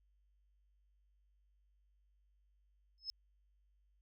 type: tone with exponential growth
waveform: sine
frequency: 5190 Hz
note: E8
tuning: 28 cents flat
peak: -35 dBFS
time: 2.98-3.1 s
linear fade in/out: 0 ms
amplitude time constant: 24 ms
effects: added 50 Hz sine -70 dBFS peak until 4.01 s